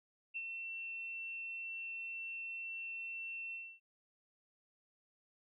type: tone with ADSR envelope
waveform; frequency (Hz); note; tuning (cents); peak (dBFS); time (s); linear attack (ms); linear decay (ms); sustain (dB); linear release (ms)
sine; 2699; E7; +40; -37; 0.34-3.8; 26; 44; -4; 270
effects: none